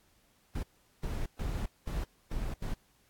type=noise bursts at uneven times; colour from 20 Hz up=brown; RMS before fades=-34 dBFS; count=6; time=0.55-0.63 / 1.03-1.26 / 1.39-1.66 / 1.87-2.04 / 2.31-2.54 / 2.62-2.74 s; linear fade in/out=5 ms; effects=pink hiss -68 dBFS RMS until 3.09 s + AAC 64 kbps